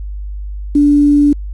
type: tone with quantisation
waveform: sine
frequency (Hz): 290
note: D4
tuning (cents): -22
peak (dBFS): -6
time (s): 0.75-1.33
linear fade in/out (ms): 5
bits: 6
effects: added 50 Hz sine -21 dBFS peak until 1.53 s + resampled to 24000 Hz